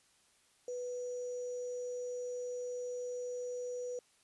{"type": "tone with sample-and-hold", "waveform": "sine", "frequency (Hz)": 493.9, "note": "B4", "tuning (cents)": 0, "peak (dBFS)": -37, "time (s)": [0.68, 3.99], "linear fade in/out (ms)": 2, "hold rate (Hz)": 6300, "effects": ["white hiss -69 dBFS RMS until 4.23 s", "resampled to 24000 Hz"]}